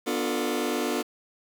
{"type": "chord", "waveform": "sawtooth", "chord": "B half-diminished seventh", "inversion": "none", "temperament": "just", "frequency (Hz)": [246.9, 296.3, 355.6, 444.5], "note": ["B3", "D4", "F4", "A4"], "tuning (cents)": [0, 15, 31, 18], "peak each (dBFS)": -27, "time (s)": [0.06, 1.03], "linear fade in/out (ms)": 20, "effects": ["8-bit"]}